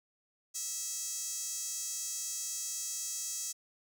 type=tone with high-pass filter; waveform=sawtooth; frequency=652 Hz; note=E5; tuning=19 cents flat; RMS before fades=-38 dBFS; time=0.54-3.53 s; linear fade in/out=20 ms; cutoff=6600 Hz; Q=3.6; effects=none